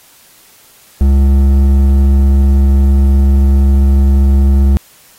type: tone with hard clipping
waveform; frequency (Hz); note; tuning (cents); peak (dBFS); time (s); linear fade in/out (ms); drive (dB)
sine; 68.4; C#2; -23; -7; 1.01-4.77; 0; 8
effects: white hiss -44 dBFS RMS until 5.18 s + AAC 48 kbps